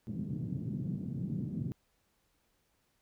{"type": "band-pass noise", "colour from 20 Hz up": "white", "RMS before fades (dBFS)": -37, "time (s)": [0.07, 1.72], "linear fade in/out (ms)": 0, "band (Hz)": [120, 210], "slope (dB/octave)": 24, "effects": ["pink hiss -75 dBFS RMS until 3.01 s"]}